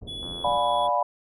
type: low-pass noise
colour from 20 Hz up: pink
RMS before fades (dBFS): -41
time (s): 0.01-0.59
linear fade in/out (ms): 10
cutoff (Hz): 560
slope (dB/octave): 24
type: tone with pitch glide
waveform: triangle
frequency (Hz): 3407 to 3383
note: G#7 to G#7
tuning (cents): +44 to +31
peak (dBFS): -32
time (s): 0.07-0.88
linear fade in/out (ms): 20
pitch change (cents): -13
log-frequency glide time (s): 0.27-0.44
type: click train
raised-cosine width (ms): 1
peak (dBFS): -29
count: 58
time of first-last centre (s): 0.23-0.888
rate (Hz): 86.6
type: chord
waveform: sine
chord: D diminished seventh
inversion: none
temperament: equal with one note detuned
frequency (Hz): 587.3 / 710.7 / 830.6 / 987.8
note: D5 / F5 / Ab5 / Cb6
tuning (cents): 0 / +30 / 0 / 0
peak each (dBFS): -27 / -26 / -29 / -24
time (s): 0.44-1.03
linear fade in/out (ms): 5
effects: none